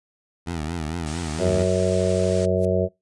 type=tone with vibrato; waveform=15% pulse; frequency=80.9 Hz; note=E2; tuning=32 cents flat; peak=-20 dBFS; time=0.46-1.64 s; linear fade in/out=20 ms; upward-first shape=triangle; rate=4.4 Hz; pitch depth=160 cents each way
type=low-pass noise; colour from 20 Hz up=white; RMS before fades=-39 dBFS; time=1.06-2.46 s; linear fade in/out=10 ms; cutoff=9400 Hz; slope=96 dB/octave
type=harmonic tone; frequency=92.4 Hz; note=F#2; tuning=2 cents flat; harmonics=1 / 2 / 4 / 5 / 6 / 7; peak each=-25 / -25 / -25 / -25 / -25 / -25 dBFS; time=1.38-2.89 s; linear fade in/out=50 ms
type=noise with exponential growth; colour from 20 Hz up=blue; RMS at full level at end=-38 dBFS; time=2.54-2.65 s; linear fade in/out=0 ms; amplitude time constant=22 ms
effects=noise-tail reverb RT60 0.2 s tail -24 dB re dry + resampled to 24000 Hz